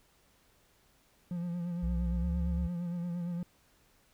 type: tone with vibrato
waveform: triangle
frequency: 173.8 Hz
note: F3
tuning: 8 cents flat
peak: -31 dBFS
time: 1.31-3.43 s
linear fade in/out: 2 ms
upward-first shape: sine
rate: 8.7 Hz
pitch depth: 41 cents each way
type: tone with pitch glide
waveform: sine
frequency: 61.74 to 70.11 Hz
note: B1 to C#2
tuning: 0 to +20 cents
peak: -30 dBFS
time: 1.82-2.68 s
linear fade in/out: 20 ms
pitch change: +220 cents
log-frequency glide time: 2.2-2.25 s
effects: pink hiss -67 dBFS RMS until 4.13 s